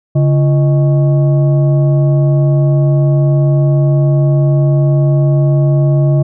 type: tone with frequency modulation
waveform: sine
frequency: 141.6 Hz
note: C#3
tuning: 37 cents sharp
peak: -7 dBFS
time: 0.15-6.23 s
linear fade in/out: 10 ms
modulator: 482 Hz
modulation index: 0.49
effects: none